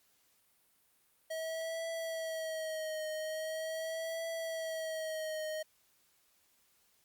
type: tone with vibrato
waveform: square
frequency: 640 Hz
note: D#5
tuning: 49 cents sharp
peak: -37 dBFS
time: 1.3-5.63 s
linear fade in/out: 10 ms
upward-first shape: triangle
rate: 0.42 Hz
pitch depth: 52 cents each way
effects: white hiss -71 dBFS RMS until 7.04 s + Opus 48 kbps